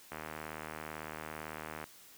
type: click train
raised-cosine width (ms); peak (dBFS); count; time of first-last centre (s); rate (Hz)
0.5; -26; 135; 0.12-1.84; 77.9
effects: white hiss -57 dBFS RMS until 2.17 s + high-pass 80 Hz 12 dB/octave